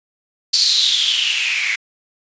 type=noise with band-pass filter sweep; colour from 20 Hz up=blue; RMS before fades=-17 dBFS; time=0.53-1.76 s; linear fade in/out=10 ms; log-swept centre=4600 to 2100 Hz; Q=8; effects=resampled to 16000 Hz